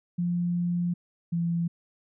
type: tone pair in turn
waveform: sine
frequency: 174.61 / 169.64 Hz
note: F3 / E3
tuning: 0 / +50 cents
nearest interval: unison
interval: 50 cents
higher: first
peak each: -24 dBFS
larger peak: neither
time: 0.18-0.94 / 1.32-1.68 s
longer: first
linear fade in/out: 10 ms
effects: none